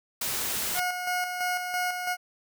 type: noise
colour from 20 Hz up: white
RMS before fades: -30 dBFS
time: 0.21-0.8 s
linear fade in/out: 5 ms
type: tone with tremolo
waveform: 20% pulse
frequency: 723 Hz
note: F#5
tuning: 40 cents flat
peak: -21 dBFS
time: 0.74-2.17 s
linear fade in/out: 50 ms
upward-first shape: square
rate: 3 Hz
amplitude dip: 45%
effects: none